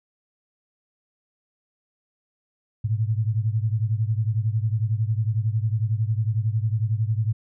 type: beating tone pair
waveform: sine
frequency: 106.5 / 117.5 Hz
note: G#2 / A#2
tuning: +44 / +14 cents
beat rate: 11 Hz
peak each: -22 / -25 dBFS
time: 2.84-7.33 s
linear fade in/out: 10 ms
effects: none